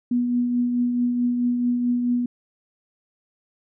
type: tone with tremolo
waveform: sine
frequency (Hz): 243.6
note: B3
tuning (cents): -24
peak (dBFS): -17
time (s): 0.11-2.26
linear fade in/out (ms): 5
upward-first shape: triangle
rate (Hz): 4.6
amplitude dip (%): 40
effects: none